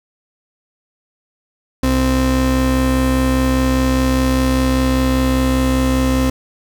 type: tone pair together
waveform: 35% pulse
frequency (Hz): 65.03 / 260.1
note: C2 / C4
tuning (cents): -10 / -10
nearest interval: 2 octaves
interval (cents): 2400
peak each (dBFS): -15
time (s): 1.83-6.3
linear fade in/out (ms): 5
effects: none